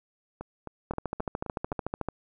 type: two click trains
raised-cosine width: 1 ms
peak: -16 / -23 dBFS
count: 17 / 6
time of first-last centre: 0.91-2.086 / 0.41-1.726 s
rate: 13.6 / 3.8 Hz
effects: none